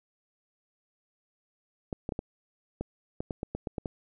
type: clicks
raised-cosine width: 2 ms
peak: -19 dBFS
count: 12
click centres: 1.928 / 2.091 / 2.122 / 2.191 / 2.81 / 3.205 / 3.308 / 3.431 / 3.55 / 3.672 / 3.782 / 3.858 s
effects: none